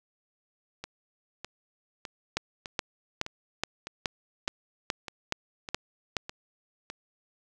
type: two click trains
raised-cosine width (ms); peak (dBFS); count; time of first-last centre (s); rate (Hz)
0.2; -20 / -10; 11 / 10; 0.84-6.901 / 2.37-6.167; 1.65 / 2.37
effects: none